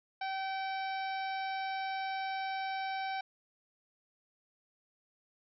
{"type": "harmonic tone", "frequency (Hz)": 770, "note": "G5", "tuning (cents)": -31, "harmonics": [1, 2, 3, 4, 5, 6, 7], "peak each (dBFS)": [-35, -43, -44, -52, -50, -54, -53], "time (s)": [0.21, 3.21], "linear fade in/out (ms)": 5, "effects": []}